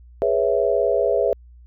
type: chord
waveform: sine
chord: C# minor seventh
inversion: second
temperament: equal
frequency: 415.3 / 493.9 / 554.4 / 659.3 Hz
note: G#4 / B4 / C#5 / E5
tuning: 0 / 0 / 0 / 0 cents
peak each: -22 dBFS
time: 0.22-1.33 s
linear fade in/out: 0 ms
effects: added 60 Hz sine -43 dBFS peak until 1.66 s